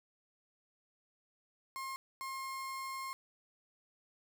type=tone bursts at uneven times; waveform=35% pulse; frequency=1068 Hz; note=C6; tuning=35 cents sharp; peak=-38 dBFS; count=2; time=1.76-1.96 / 2.21-3.13 s; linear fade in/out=0 ms; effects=none